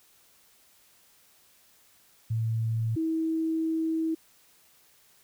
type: tone pair in turn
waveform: sine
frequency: 112.7 / 322.4 Hz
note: A2 / E4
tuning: +42 / -38 cents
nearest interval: octave + tritone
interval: 1820 cents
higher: second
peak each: -25 dBFS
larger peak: neither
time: 2.3-2.96 / 2.96-4.15 s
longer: second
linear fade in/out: 10 ms
effects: white hiss -61 dBFS RMS until 5.23 s